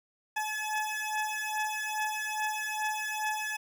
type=beating tone pair; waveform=20% pulse; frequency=855 / 857.4 Hz; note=A5 / A5; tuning=-50 / -45 cents; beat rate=2.4 Hz; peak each=-29 dBFS; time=0.36-3.57 s; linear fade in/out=10 ms; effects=none